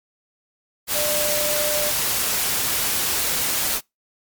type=tone in noise; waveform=sine; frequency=596 Hz; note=D5; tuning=25 cents sharp; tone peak=-24 dBFS; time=0.93-1.92 s; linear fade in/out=50 ms; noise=white; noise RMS=-22 dBFS; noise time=0.87-3.81 s; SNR=-5 dB; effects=noise-tail reverb RT60 0.2 s tail -26 dB re dry + MP3 96 kbps